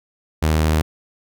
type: tone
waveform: sawtooth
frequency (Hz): 78.2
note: D#2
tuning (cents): +9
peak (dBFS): -11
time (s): 0.42-0.82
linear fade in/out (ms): 10
effects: none